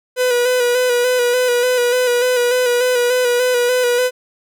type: tone with vibrato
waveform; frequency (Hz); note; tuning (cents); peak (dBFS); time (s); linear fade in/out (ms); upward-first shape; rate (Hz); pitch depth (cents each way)
45% pulse; 493.9; B4; 0; -13; 0.16-4.11; 50; square; 3.4; 31
effects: none